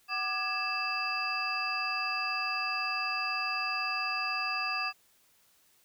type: tone cluster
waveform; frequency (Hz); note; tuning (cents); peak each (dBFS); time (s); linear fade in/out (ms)
sine; 753 / 1194 / 1671 / 2638 / 4810; F#5 / D6 / G#6 / E7 / D8; +30 / +28 / +10 / +1 / +41; -40 / -35 / -40 / -33 / -37; 0.08-4.93; 50
effects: white hiss -66 dBFS RMS until 5.84 s